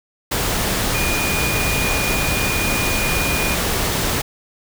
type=tone in noise; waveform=sine; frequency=2441 Hz; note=D#7; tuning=34 cents flat; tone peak=-23 dBFS; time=0.94-3.55 s; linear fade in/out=10 ms; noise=pink; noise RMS=-20 dBFS; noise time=0.31-4.22 s; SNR=-6 dB; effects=none